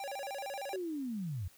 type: tone with vibrato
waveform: square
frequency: 664 Hz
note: E5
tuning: 12 cents sharp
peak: -39 dBFS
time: 0-0.76 s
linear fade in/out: 2 ms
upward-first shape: square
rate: 13 Hz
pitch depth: 300 cents each way
type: linear sweep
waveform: sine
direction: down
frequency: 390.2 to 79 Hz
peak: -35 dBFS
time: 0.73-1.48 s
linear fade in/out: 5 ms
effects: white hiss -62 dBFS RMS until 1.57 s